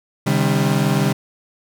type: tone cluster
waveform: 35% pulse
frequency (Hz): 133.7 / 153.4 / 199.5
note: C3 / D#3 / G3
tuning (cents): +38 / -24 / +31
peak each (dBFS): -18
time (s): 0.26-1.13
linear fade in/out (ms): 10
effects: none